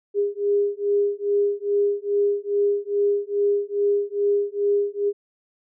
sine beating tone pair, 405.5 / 407.9 Hz, G#4 / G#4, -41 / -31 cents, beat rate 2.4 Hz, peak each -22 dBFS, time 0.14-5.13 s, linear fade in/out 50 ms, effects none

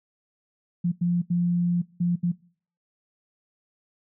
sine tone bursts at uneven times, 174.61 Hz, F3, in tune, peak -20 dBFS, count 5, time 0.84-0.92 / 1.01-1.22 / 1.3-1.82 / 2-2.16 / 2.23-2.32 s, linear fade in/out 10 ms, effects noise-tail reverb RT60 0.5 s tail -23 dB re dry

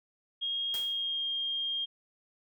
sine tone with pitch glide, 3256 to 3219 Hz, G#7 to G7, -35 to +45 cents, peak -30 dBFS, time 0.41-1.86 s, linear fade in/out 20 ms, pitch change -20 cents, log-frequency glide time 0.81-1.27 s
white noise with exponential decay, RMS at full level -40 dBFS, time 0.74-1.07 s, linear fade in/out 1 ms, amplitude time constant 70 ms
effects none

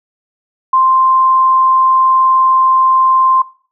sine tone, 1046.5 Hz, C6, in tune, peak -7 dBFS, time 0.73-3.42 s, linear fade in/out 5 ms, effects noise-tail reverb RT60 0.4 s tail -18 dB re dry

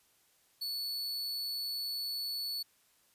45% pulse tone, 4435 Hz, C#8, in tune, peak -34 dBFS, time 0.61-2.63 s, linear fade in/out 10 ms, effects white hiss -69 dBFS RMS until 3.14 s + resampled to 32000 Hz

